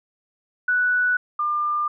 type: tone pair in turn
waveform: sine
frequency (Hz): 1480 / 1199.6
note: F#6 / D6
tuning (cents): 0 / +36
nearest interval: major third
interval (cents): 364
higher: first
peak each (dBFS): -17 / -20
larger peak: first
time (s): 0.68-1.17 / 1.39-1.88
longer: neither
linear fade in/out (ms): 5
effects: none